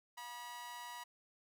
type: tone with amplitude modulation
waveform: sawtooth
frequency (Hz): 967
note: B5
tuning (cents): -37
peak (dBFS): -39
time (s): 0.17-1.04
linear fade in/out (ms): 10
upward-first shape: sine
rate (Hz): 256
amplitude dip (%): 70
effects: none